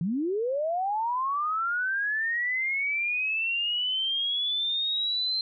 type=linear sweep; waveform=sine; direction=up; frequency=155.56 to 4137 Hz; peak=-25 dBFS; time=0.01-5.41 s; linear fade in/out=2 ms; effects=none